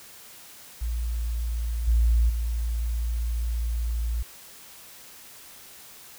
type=tone with level steps; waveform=sine; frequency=57.5 Hz; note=A#1; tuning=23 cents flat; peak=-25 / -17 / -24 dBFS; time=0.81-4.23 s; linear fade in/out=10 ms; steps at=1.87 / 2.29 s; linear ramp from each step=10 ms; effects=white hiss -47 dBFS RMS until 6.18 s